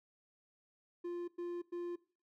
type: tone bursts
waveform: triangle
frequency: 348.8 Hz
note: F4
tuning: 2 cents flat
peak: -36 dBFS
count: 3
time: 1.04-1.96 s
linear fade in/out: 10 ms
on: 240 ms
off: 100 ms
effects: noise-tail reverb RT60 0.4 s tail -20 dB re dry